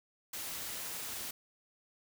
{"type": "noise", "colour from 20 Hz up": "white", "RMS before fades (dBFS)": -41, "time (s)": [0.33, 1.31], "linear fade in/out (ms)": 5, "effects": []}